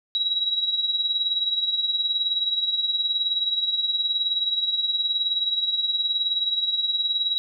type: tone with tremolo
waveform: sine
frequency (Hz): 3871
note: B7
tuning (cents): -35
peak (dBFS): -18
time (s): 0.15-7.38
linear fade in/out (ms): 0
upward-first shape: triangle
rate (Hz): 19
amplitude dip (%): 70
effects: none